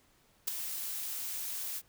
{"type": "noise with ADSR envelope", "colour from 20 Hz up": "blue", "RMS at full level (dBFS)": -28, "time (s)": [0.47, 1.82], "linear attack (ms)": 12, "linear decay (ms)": 4, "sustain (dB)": -10, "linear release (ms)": 47, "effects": ["pink hiss -67 dBFS RMS until 1.88 s"]}